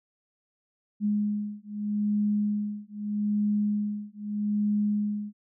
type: beating tone pair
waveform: sine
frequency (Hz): 207.7 / 208.5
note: G#3 / G#3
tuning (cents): 0 / +7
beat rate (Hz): 0.8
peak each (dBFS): -28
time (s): 1-5.33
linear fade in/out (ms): 50
effects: none